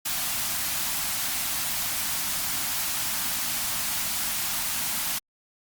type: band-stop noise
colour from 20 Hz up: white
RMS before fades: -28 dBFS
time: 0.05-5.19 s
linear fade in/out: 10 ms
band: 310 to 620 Hz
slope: 48 dB/octave
effects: Opus 48 kbps